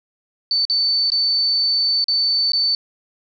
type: tone with dropouts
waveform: sine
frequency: 4524 Hz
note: C#8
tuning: 34 cents sharp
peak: -15 dBFS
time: 0.51-2.75 s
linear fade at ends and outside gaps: 1 ms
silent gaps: 0.652-0.698 / 1.102-1.119 / 2.042-2.083 / 2.52-2.533 s
effects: none